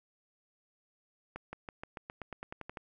accelerating click train, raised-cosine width 0.5 ms, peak -26 dBFS, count 13, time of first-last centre 1.36-2.772 s, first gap 170 ms, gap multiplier 0.93, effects none

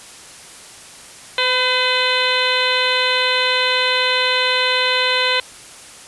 harmonic tone with a mistuned harmonic, 508 Hz, B4, 49 cents sharp, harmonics 1 / 2 / 3 / 4 / 5 / 6 / 7 / 8, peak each -23 / -23 / -23 / -23 / -23 / -23 / -23 / -23 dBFS, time 1.38-5.4 s, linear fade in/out 2 ms, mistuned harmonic 2, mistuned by -22 cents, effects white hiss -39 dBFS RMS until 6.07 s + resampled to 24000 Hz

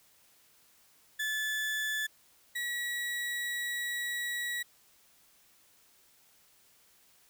35% pulse tone pair in turn, 1733 / 1926.1 Hz, A6 / B6, -27 / -44 cents, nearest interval major second, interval 183 cents, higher second, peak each -29 / -31 dBFS, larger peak first, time 1.19-2.07 / 2.55-4.63 s, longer second, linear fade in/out 10 ms, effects white hiss -64 dBFS RMS until 7.29 s

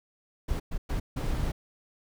brown noise bursts at uneven times, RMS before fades -29 dBFS, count 4, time 0.48-0.6 / 0.71-0.78 / 0.89-1 / 1.16-1.52 s, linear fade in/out 10 ms, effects none

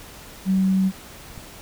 sine tone, 190 Hz, F#3, 46 cents sharp, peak -16 dBFS, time 0.45-0.92 s, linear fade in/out 50 ms
click, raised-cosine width 5 ms, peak -25 dBFS, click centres 1.378 s
effects pink hiss -42 dBFS RMS until 1.61 s

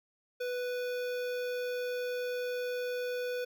square tone with notch filter, 494.5 Hz, B4, 2 cents sharp, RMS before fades -35 dBFS, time 0.4-3.45 s, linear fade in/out 10 ms, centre 8500 Hz, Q 0.94, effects none

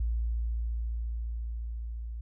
sine tone with level ramp, 57.2 Hz, A#1, 32 cents flat, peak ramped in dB -26 to -35 dBFS, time 0-2.21 s, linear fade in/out 5 ms, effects none

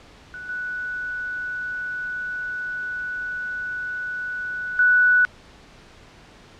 sine tone with level steps, 1480 Hz, F#6, in tune, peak -33 / -26 / -13 dBFS, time 0.34-5.25 s, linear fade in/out 0 ms, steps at 0.49 / 4.79 s, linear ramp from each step 2 ms, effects pink hiss -48 dBFS RMS until 6.59 s + low-pass 5000 Hz 12 dB/octave

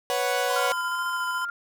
sawtooth chord, B suspended second, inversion none, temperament equal, 493.9 / 554.4 / 740 Hz, B4 / C#5 / F#5, 0 / 0 / 0 cents, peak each -24 dBFS, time 0.1-0.72 s, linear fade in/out 0 ms
square tone with vibrato, 1018 Hz, C6, 48 cents flat, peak -30 dBFS, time 0.49-1.45 s, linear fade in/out 5 ms, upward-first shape sine, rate 2.2 Hz, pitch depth 12 cents each way
sine tone with tremolo, 1396.9 Hz, F6, in tune, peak -26 dBFS, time 0.56-1.5 s, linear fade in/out 2 ms, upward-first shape square, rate 14 Hz, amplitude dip 35%
effects none

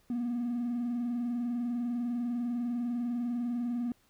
triangle tone with vibrato, 240 Hz, B3, 49 cents flat, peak -27 dBFS, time 0.1-3.92 s, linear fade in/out 2 ms, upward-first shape sine, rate 20 Hz, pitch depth 61 cents each way, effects tanh soft clip ceiling -25 dBFS + pink hiss -68 dBFS RMS until 4.09 s

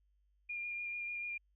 sine tone with vibrato, 2412 Hz, D7, 46 cents sharp, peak -38 dBFS, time 0.49-1.38 s, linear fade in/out 10 ms, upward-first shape square, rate 6.8 Hz, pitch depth 11 cents each way, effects added 50 Hz sine -70 dBFS peak until 1.55 s

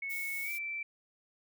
sine tone with pitch glide, 2203 to 2334 Hz, C#7 to D7, -11 to -11 cents, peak -35 dBFS, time 0.02-0.83 s, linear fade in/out 5 ms, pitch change +100 cents, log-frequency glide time 0.43-0.52 s
violet noise, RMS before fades -43 dBFS, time 0.09-0.59 s, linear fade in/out 20 ms
effects none

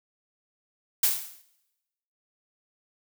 blue noise with exponential decay, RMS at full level -19 dBFS, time 1.03-1.42 s, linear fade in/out 5 ms, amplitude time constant 84 ms, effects noise-tail reverb RT60 1.0 s tail -20 dB re dry

